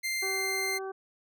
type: tone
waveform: sawtooth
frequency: 2093 Hz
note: C7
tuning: in tune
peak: -26 dBFS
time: 0.03-0.79 s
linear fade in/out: 20 ms
type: harmonic tone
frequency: 384.2 Hz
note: G4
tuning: 35 cents flat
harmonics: 1 / 2 / 3 / 4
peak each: -35 / -41 / -45 / -47 dBFS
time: 0.22-0.92 s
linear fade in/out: 10 ms
effects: none